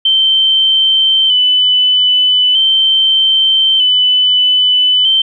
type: tone with vibrato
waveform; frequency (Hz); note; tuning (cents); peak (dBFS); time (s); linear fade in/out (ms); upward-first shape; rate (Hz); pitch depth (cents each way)
sine; 3055; G7; -45; -7; 0.05-5.22; 5; square; 0.4; 32
effects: none